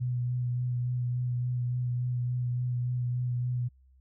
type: tone with vibrato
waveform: sine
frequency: 123.47 Hz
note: B2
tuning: in tune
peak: -27 dBFS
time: 0-3.69 s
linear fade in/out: 20 ms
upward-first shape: sine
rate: 3.5 Hz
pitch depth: 17 cents each way
effects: added 65 Hz sine -57 dBFS peak until 4 s